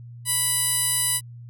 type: tone with band-pass filter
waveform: 15% pulse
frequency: 988 Hz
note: B5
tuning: in tune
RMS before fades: -23 dBFS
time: 0.25-1.21 s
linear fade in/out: 50 ms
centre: 11000 Hz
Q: 1.9
effects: added 119 Hz sine -38 dBFS peak until 1.49 s